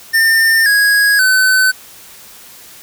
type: tone with pitch steps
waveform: square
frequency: 1805 / 1655.2 / 1517.8 Hz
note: A6 / G#6 / F#6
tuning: +44 / -6 / +44 cents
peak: -9 dBFS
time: 0.13-1.72 s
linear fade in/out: 20 ms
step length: 530 ms
effects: white hiss -38 dBFS RMS until 2.82 s